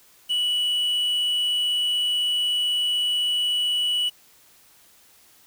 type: tone with quantisation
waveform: triangle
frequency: 2949 Hz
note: F#7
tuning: 6 cents flat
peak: -19 dBFS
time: 0.29-4.1 s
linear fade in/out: 20 ms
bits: 7
effects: white hiss -55 dBFS RMS until 5.46 s